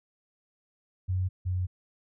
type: tone pair in turn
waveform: sine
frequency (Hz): 92.5 / 91.28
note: F#2 / F#2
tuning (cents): 0 / -23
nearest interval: unison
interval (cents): 23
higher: first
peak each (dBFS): -25 / -26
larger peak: first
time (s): 1.08-1.29 / 1.45-1.67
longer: second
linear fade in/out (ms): 20
effects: none